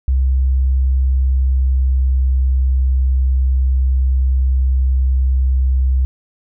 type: tone with pitch glide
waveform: sine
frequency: 65.41 to 64.96 Hz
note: C2 to C2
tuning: 0 to -12 cents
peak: -11 dBFS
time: 0.08-6.05 s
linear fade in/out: 0 ms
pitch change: -12 cents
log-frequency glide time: 1.09-2.32 s
effects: none